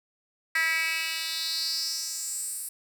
10% pulse tone with high-pass filter sweep, 324.3 Hz, E4, 28 cents flat, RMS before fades -30 dBFS, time 0.55-2.69 s, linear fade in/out 5 ms, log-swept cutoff 1900 to 10000 Hz, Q 4.3, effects none

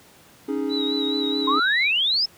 triangle chord, C# suspended second, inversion none, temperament equal, 277.2 / 311.1 / 415.3 Hz, C#4 / D#4 / G#4, 0 / 0 / 0 cents, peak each -24 / -26 / -26 dBFS, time 0.48-1.6 s, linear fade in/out 10 ms
sine tone with vibrato, 3881 Hz, B7, 31 cents flat, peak -25 dBFS, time 0.69-1.92 s, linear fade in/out 50 ms, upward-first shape sine, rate 4.7 Hz, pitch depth 44 cents each way
sine exponential sweep, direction up, 1026 to 5340 Hz, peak -18 dBFS, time 1.47-2.26 s, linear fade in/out 10 ms
effects pink hiss -51 dBFS RMS until 2.37 s + high-pass 100 Hz 12 dB/octave

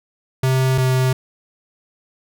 square tone pair in turn, 130.81 / 129.53 Hz, C3 / C3, 0 / -17 cents, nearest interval unison, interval 17 cents, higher first, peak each -15 dBFS, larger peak neither, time 0.43-0.78 / 0.78-1.13 s, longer neither, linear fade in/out 5 ms, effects none

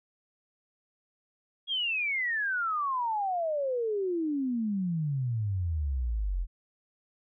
sine exponential sweep, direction down, 3334 to 41.2 Hz, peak -27 dBFS, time 1.67-6.47 s, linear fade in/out 50 ms, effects none

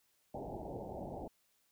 white low-pass noise, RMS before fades -44 dBFS, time 0.34-1.28 s, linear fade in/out 5 ms, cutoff 860 Hz, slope 96 dB/octave, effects white hiss -75 dBFS RMS until 1.71 s

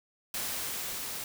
white noise with level ramp, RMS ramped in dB -34 to -38 dBFS, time 0.34-1.24 s, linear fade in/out 2 ms, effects none

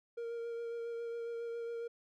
triangle tone with vibrato, 466.2 Hz, A#4, in tune, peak -36 dBFS, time 0.17-1.88 s, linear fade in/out 10 ms, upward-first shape sine, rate 7.3 Hz, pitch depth 15 cents each way, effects none

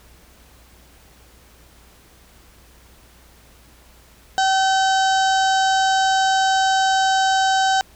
harmonic tone, 767 Hz, G5, 38 cents flat, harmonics 1 / 2 / 4 / 5 / 6 / 7 / 8 / 9 / 10, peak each -16 / -22 / -28 / -30 / -32 / -33 / -34 / -35 / -36 dBFS, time 4.38-7.81 s, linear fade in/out 0 ms, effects added 60 Hz sine -51 dBFS peak until 7.95 s + pink hiss -51 dBFS RMS until 7.95 s

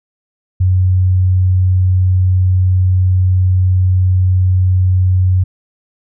sine tone, 92.3 Hz, F#2, 4 cents flat, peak -8 dBFS, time 0.6-5.44 s, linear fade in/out 10 ms, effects none

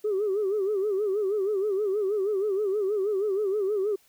sine tone with vibrato, 403.1 Hz, G4, 48 cents sharp, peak -22 dBFS, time 0.04-3.96 s, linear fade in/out 10 ms, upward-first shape sine, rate 6.3 Hz, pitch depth 120 cents each way, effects tanh soft clip ceiling -20 dBFS + white hiss -62 dBFS RMS until 4.08 s

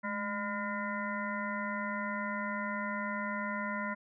harmonic tone with a mistuned harmonic, 202.3 Hz, G#3, 45 cents flat, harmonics 1 / 3 / 5 / 7 / 9 / 10, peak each -38 / -42 / -39 / -40 / -42 / -43 dBFS, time 0.03-3.95 s, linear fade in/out 20 ms, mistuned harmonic 1, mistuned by +74 cents, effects none

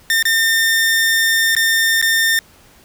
sawtooth tone with dropouts, 1810 Hz, A6, 48 cents sharp, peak -9 dBFS, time 0.1-2.39 s, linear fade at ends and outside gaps 1 ms, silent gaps 0.226-0.253 / 1.551-1.565 / 2.015-2.025 s, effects pink hiss -48 dBFS RMS until 2.84 s

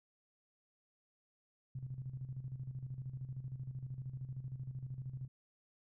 sine tone with tremolo, 130 Hz, C3, 11 cents flat, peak -39 dBFS, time 1.75-5.28 s, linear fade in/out 5 ms, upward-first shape square, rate 13 Hz, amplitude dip 65%, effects none

